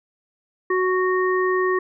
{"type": "harmonic tone", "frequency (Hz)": 370, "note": "F#4", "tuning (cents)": 0, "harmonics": [1, 3, 5], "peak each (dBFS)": [-19, -24, -26], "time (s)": [0.7, 1.79], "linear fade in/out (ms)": 5, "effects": []}